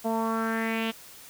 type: tone with low-pass filter sweep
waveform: sawtooth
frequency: 224.9 Hz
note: A3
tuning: 38 cents sharp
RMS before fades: -28 dBFS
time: 0.04-0.92 s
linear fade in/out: 20 ms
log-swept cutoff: 740 to 3200 Hz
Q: 4
effects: white hiss -48 dBFS RMS until 1.29 s